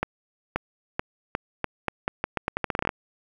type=accelerating click train; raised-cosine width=0.5 ms; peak=-9 dBFS; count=19; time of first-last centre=0.03-2.892 s; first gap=530 ms; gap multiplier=0.82; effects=8-bit